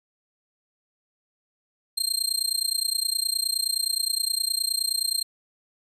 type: tone with amplitude modulation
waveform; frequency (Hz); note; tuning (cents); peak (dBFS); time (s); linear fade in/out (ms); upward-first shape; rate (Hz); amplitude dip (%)
25% pulse; 4186; C8; 0; -15; 1.97-5.23; 10; sine; 29.6; 95
effects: none